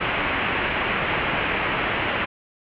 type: low-pass noise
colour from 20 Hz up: white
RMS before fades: -24 dBFS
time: 0-2.26 s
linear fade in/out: 20 ms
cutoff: 2800 Hz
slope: 48 dB/octave
effects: none